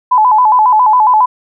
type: tone with vibrato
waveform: sine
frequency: 928 Hz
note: A#5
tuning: 8 cents flat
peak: -5 dBFS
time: 0.11-1.26 s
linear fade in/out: 10 ms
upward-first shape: square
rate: 7.3 Hz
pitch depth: 130 cents each way
effects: none